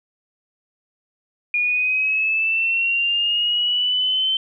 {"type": "linear sweep", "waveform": "sine", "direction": "up", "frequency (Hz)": [2429, 3094], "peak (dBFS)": -17, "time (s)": [1.54, 4.37], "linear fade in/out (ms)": 2, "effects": []}